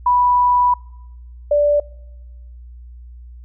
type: tone pair in turn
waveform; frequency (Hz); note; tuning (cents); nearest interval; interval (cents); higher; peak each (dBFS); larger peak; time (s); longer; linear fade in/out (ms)
sine; 984 / 585.1; B5 / D5; -7 / -7; major sixth; 900; first; -11; neither; 0.06-0.74 / 1.51-1.8; first; 5
effects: noise-tail reverb RT60 1.0 s tail -25 dB re dry + added 60 Hz sine -35 dBFS peak until 3.44 s